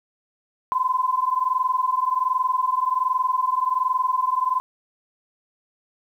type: tone pair together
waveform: sine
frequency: 1012 / 1033.3 Hz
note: B5 / C6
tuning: +42 / -22 cents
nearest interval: unison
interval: 36 cents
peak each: -22 dBFS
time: 0.72-4.6 s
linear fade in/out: 0 ms
effects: 9-bit